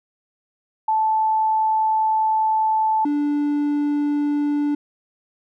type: tone pair in turn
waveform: sine / triangle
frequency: 875 / 292 Hz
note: A5 / D4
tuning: -10 / -10 cents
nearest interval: octave + perfect fifth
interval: 1900 cents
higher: first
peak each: -16 dBFS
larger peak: neither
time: 0.88-3.05 / 3.05-4.75 s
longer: first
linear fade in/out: 5 ms
effects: none